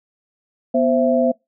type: tone cluster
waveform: sine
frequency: 245.4 / 523 / 667 Hz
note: B3 / C5 / E5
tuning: -11 / -1 / +20 cents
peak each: -18 dBFS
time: 0.74-1.32 s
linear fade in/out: 10 ms
effects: noise-tail reverb RT60 0.2 s tail -25 dB re dry